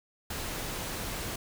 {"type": "noise", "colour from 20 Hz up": "pink", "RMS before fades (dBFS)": -36, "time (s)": [0.3, 1.36], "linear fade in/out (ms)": 5, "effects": []}